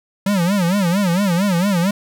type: tone with vibrato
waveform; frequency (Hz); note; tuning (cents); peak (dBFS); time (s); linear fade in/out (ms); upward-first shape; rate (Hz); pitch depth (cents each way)
square; 186.4; F#3; +13; -15; 0.26-1.91; 5; sine; 4.4; 180
effects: none